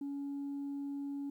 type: tone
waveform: sine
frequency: 281.3 Hz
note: C#4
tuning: 26 cents sharp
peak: -35 dBFS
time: 0.01-1.3 s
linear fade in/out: 5 ms
effects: tanh soft clip ceiling -35 dBFS + 12-bit